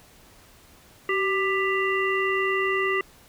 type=harmonic tone with a mistuned harmonic; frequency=395.6 Hz; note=G4; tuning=16 cents sharp; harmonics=1 / 3 / 5 / 7; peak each=-25 / -28 / -26 / -32 dBFS; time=1.09-3.01 s; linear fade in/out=2 ms; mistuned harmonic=1; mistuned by=-53 cents; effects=pink hiss -53 dBFS RMS until 3.28 s